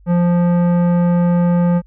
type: tone with tanh clipping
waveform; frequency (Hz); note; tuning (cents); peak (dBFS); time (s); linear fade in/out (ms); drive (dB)
sine; 174.6; F3; 0; -13; 0.06-1.82; 50; 14
effects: added 49 Hz sine -43 dBFS peak until 1.86 s